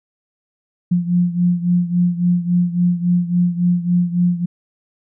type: beating tone pair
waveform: sine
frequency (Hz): 175.2 / 178.8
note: F3 / F3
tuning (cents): +6 / +41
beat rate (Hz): 3.6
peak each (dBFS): -15 / -19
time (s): 0.91-4.46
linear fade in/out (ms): 10
effects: none

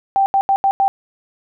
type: tone bursts at uneven times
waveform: sine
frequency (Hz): 783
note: G5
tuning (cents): -2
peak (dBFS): -11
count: 5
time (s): 0.16-0.26 / 0.34-0.41 / 0.49-0.56 / 0.64-0.71 / 0.8-0.88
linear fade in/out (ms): 0
effects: none

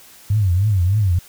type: tone with vibrato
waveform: sine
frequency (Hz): 97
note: G2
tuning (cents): -18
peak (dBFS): -13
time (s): 0.3-1.19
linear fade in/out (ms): 5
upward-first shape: triangle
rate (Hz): 3.3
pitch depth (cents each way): 230
effects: white hiss -45 dBFS RMS until 1.28 s

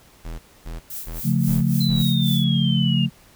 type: tone bursts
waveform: square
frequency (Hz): 40.99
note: E1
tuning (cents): -9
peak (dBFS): -30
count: 5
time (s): 0.24-2.03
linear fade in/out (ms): 20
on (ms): 150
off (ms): 260
type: noise with tremolo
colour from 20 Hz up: violet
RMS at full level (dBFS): -31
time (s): 0.9-2.44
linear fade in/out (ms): 2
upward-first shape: sine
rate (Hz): 3.7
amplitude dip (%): 80
type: chord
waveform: sine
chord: Db augmented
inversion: none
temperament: equal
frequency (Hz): 138.59 / 174.61 / 220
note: Db3 / F3 / A3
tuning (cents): 0 / 0 / 0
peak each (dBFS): -20 / -21 / -22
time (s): 1.23-3.1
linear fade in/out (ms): 50
type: exponential sweep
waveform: sine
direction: down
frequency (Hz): 4089 to 2794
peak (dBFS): -25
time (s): 1.8-3.06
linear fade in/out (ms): 10
effects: pink hiss -52 dBFS RMS until 3.35 s

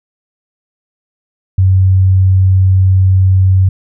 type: tone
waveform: sine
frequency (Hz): 94.3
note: F#2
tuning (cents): +33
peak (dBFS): -5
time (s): 1.58-3.69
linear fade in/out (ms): 5
effects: none

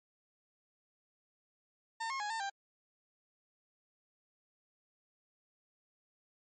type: tone with pitch steps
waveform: 30% pulse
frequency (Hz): 906 / 1078 / 832 / 900 / 792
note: A#5 / C#6 / G#5 / A5 / G5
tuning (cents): -50 / -49 / +3 / +39 / +18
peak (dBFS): -33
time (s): 2-2.5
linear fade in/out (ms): 10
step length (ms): 100
effects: MP3 32 kbps

